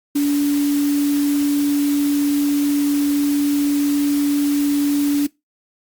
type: tone in noise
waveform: sine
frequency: 287.7 Hz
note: D4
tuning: 36 cents flat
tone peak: -14 dBFS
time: 0.15-5.27 s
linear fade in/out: 10 ms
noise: white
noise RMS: -31 dBFS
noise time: 0.15-5.27 s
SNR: +14 dB
effects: noise-tail reverb RT60 0.2 s tail -21 dB re dry + Opus 48 kbps

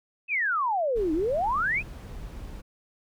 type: exponential two-way sweep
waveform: sine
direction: down then up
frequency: 2644 to 300 to 2644 Hz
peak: -23 dBFS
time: 0.28-1.83 s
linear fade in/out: 50 ms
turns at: 1.13 s
type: noise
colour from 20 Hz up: brown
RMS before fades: -39 dBFS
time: 0.95-2.62 s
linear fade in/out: 20 ms
effects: none

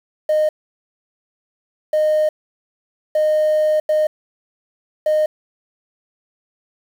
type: tone bursts at uneven times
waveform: triangle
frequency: 615 Hz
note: D#5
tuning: 20 cents flat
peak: -10 dBFS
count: 5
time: 0.29-0.49 / 1.93-2.29 / 3.15-3.8 / 3.89-4.07 / 5.06-5.26 s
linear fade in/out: 5 ms
effects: tanh soft clip ceiling -9 dBFS + 7-bit

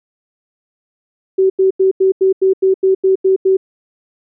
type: tone bursts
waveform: sine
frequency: 381.1 Hz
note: G4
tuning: 49 cents flat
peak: -8 dBFS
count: 11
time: 1.38-3.57 s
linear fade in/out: 10 ms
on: 120 ms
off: 87 ms
effects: none

